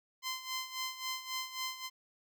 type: tone with tremolo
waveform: 10% pulse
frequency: 1036 Hz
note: C6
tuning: 17 cents flat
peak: -26 dBFS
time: 0.22-1.9 s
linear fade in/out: 50 ms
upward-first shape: sine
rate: 3.7 Hz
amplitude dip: 75%
effects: none